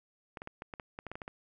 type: clicks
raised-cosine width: 0.5 ms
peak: -26 dBFS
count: 12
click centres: 0.372 / 0.419 / 0.474 / 0.621 / 0.738 / 0.798 / 0.989 / 1.067 / 1.116 / 1.155 / 1.218 / 1.279 s
effects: none